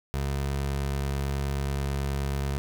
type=tone; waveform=25% pulse; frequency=69.3 Hz; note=C#2; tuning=in tune; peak=-23 dBFS; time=0.14-2.58 s; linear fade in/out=0 ms; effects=none